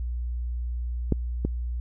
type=clicks; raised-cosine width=3 ms; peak=-9 / -12 dBFS; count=2; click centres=1.123 / 1.45 s; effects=added 60 Hz sine -27 dBFS peak until 1.8 s